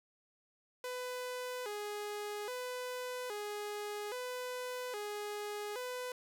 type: tone with vibrato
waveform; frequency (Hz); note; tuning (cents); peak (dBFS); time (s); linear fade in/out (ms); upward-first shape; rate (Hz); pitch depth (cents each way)
sawtooth; 455.9; A#4; -39; -35; 0.84-6.12; 2; square; 0.61; 160
effects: none